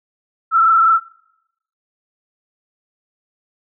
sine tone with frequency modulation, 1330 Hz, E6, 15 cents sharp, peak -9 dBFS, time 0.51-1 s, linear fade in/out 50 ms, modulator 25 Hz, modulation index 1.5, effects noise-tail reverb RT60 0.8 s tail -25 dB re dry

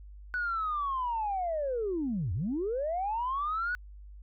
sine linear two-way sweep, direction down then up, 1491 to 77.78 to 1491 Hz, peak -28 dBFS, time 0.34-3.75 s, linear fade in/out 0 ms, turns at 2.33 s, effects tanh soft clip ceiling -24 dBFS + added 50 Hz sine -45 dBFS peak until 4.22 s

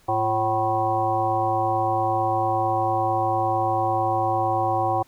harmonic tone with a mistuned harmonic, 108.9 Hz, A2, 17 cents flat, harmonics 1 / 3 / 5 / 7 / 9 / 10, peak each -30 / -29 / -29 / -22 / -28 / -31 dBFS, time 0.08-5.03 s, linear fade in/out 10 ms, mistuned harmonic 3, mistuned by +92 cents, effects pink hiss -57 dBFS RMS until 5.07 s

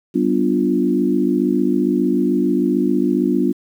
sine chord, G dominant seventh, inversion none, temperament equal with one note detuned, 192.08 / 246.9 / 293.7 / 349.2 Hz, G3 / B3 / D4 / F4, -35 / 0 / 0 / 0 cents, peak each -21 / -19 / -19 / -20 dBFS, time 0.14-3.53 s, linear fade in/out 20 ms, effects 8-bit

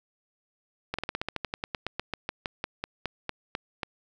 slowing click train, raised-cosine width 0.3 ms, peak -14 dBFS, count 23, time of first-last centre 0.94-3.832 s, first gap 46 ms, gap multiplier 1.09, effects none

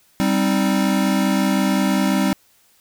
square chord, C minor, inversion second, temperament equal, 196 / 261.6 / 311.1 Hz, G3 / C4 / Eb4, 0 / 0 / 0 cents, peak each -19 / -22 / -24 dBFS, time 0.2-2.33 s, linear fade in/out 0 ms, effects white hiss -57 dBFS RMS until 2.8 s

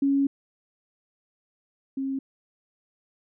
sine tone pair in turn, 277.2 / 269.5 Hz, C#4 / C#4, 0 / -49 cents, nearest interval unison, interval 49 cents, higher first, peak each -19 / -26 dBFS, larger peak first, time 0.02-0.27 / 1.97-2.19 s, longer first, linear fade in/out 5 ms, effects none

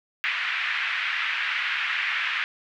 pink band-pass noise, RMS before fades -27 dBFS, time 0.24-2.44 s, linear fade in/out 0 ms, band 1600 to 2700 Hz, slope 24 dB/octave, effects none

